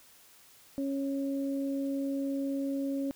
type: tone pair together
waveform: sine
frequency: 275.5 / 551 Hz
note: C#4 / C#5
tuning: -11 / -11 cents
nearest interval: octave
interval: 1200 cents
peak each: -30 / -38 dBFS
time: 0.78-3.11 s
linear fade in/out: 0 ms
effects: white hiss -58 dBFS RMS until 3.15 s